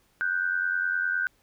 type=tone pair together; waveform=sine; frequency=1466.1 / 1556 Hz; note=F#6 / G6; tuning=-16 / -13 cents; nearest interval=minor second; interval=103 cents; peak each=-27 dBFS; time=0.21-1.27 s; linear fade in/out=0 ms; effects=pink hiss -66 dBFS RMS until 1.42 s